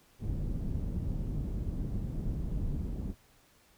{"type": "low-pass noise", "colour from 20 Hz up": "pink", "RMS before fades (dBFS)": -34, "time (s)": [0.19, 3.15], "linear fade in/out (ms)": 50, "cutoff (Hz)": 200, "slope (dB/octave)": 12, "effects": ["pink hiss -64 dBFS RMS until 3.77 s"]}